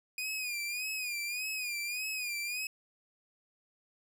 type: tone with vibrato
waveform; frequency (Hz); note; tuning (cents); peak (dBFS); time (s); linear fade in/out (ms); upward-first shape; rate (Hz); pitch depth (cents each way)
sawtooth; 2456; D#7; -23; -31; 0.18-2.67; 2; sine; 1.7; 83
effects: none